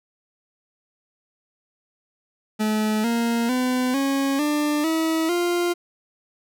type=tone with pitch steps; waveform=40% pulse; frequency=215.1 / 233.2 / 252.9 / 274.2 / 297.2 / 322.3 / 349.4 Hz; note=A3 / A#3 / B3 / C#4 / D4 / E4 / F4; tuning=-39 / +1 / +41 / -19 / +21 / -39 / +1 cents; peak=-19 dBFS; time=2.59-5.74 s; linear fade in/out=20 ms; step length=450 ms; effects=none